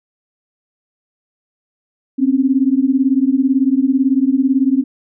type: beating tone pair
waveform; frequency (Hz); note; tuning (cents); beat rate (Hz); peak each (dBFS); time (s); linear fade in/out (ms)
sine; 257.8 / 275.8; C4 / C#4; -26 / -9; 18; -14; 2.18-4.84; 20
effects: none